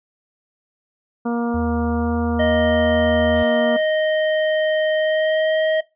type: harmonic tone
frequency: 235.9 Hz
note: A#3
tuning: 21 cents sharp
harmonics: 1 / 2 / 3 / 4 / 5 / 6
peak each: -20 / -26 / -30 / -32 / -34 / -36 dBFS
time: 1.25-3.77 s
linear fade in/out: 10 ms
type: tone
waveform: sine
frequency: 79.1 Hz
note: D#2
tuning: 29 cents sharp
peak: -24 dBFS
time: 1.54-3.43 s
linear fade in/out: 5 ms
type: tone with pitch glide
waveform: square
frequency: 622.3 to 629.9 Hz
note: D#5 to D#5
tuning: 0 to +21 cents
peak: -17 dBFS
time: 2.39-5.81 s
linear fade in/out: 10 ms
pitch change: +21 cents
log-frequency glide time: 4.96-5.47 s
type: noise with exponential decay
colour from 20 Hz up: violet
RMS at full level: -26 dBFS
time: 3.36-4.28 s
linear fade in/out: 1 ms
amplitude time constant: 200 ms
effects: noise-tail reverb RT60 0.2 s tail -18 dB re dry + resampled to 8000 Hz